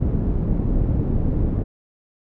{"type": "low-pass noise", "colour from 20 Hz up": "pink", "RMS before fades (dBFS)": -20, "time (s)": [0, 1.64], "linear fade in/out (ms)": 20, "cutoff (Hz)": 270, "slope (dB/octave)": 12, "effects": []}